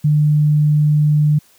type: tone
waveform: sine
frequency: 150 Hz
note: D3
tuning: 37 cents sharp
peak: -10 dBFS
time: 0.04-1.39 s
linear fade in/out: 10 ms
effects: white hiss -52 dBFS RMS until 1.58 s